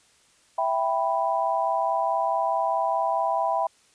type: chord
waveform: sine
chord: E minor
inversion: none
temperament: equal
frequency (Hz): 659.3 / 784 / 987.8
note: E5 / G5 / B5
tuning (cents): 0 / 0 / 0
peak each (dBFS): -26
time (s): 0.58-3.67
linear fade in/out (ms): 5
effects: white hiss -60 dBFS RMS until 3.94 s + resampled to 22050 Hz